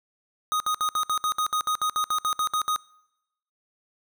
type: tone bursts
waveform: square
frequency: 1246 Hz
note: D#6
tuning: 2 cents sharp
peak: -23 dBFS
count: 16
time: 0.52-2.761 s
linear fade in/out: 0 ms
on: 81 ms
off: 63 ms
effects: noise-tail reverb RT60 0.9 s tail -25 dB re dry